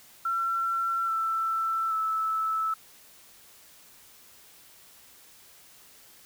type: tone with pitch steps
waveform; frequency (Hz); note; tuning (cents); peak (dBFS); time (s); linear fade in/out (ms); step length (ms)
sine; 1353 / 1331.3 / 1309.9; E6 / E6 / E6; +45 / +17 / -11; -25; 0.25-2.74; 5; 830
effects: white hiss -54 dBFS RMS until 6.25 s